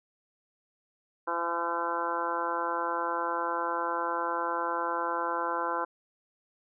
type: harmonic tone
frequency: 170 Hz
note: F3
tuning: 46 cents flat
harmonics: 2 / 3 / 4 / 5 / 6 / 7 / 8 / 9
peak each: -39 / -36 / -40 / -36 / -32 / -42 / -35 / -40 dBFS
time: 1.27-5.85 s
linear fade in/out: 10 ms
effects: none